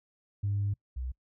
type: tone pair in turn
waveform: sine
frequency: 101.1 / 63.27 Hz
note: G#2 / B1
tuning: -46 / +43 cents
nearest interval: minor sixth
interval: 811 cents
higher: first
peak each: -26 / -32 dBFS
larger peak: first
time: 0.43-0.74 / 0.96-1.12 s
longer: first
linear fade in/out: 10 ms
effects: noise-tail reverb RT60 0.1 s tail -25 dB re dry + tanh soft clip ceiling -23 dBFS